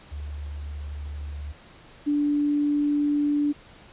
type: tone pair in turn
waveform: sine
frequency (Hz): 73 / 292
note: D2 / D4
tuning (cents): -10 / -10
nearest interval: 2 octaves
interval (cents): 2400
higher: second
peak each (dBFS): -31 / -20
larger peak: second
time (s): 0.11-1.53 / 2.06-3.53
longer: second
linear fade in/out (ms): 20
effects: pink hiss -50 dBFS RMS until 3.92 s + resampled to 8000 Hz